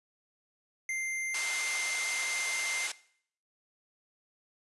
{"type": "tone", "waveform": "square", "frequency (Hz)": 2093, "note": "C7", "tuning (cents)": 0, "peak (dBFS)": -32, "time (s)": [0.89, 2.87], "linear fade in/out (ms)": 2}
{"type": "band-pass noise", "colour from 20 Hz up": "white", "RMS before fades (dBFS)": -37, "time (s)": [1.34, 2.92], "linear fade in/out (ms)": 5, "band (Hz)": [660, 8600], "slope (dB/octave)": 12}
{"effects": ["noise-tail reverb RT60 0.6 s tail -19 dB re dry", "resampled to 24000 Hz"]}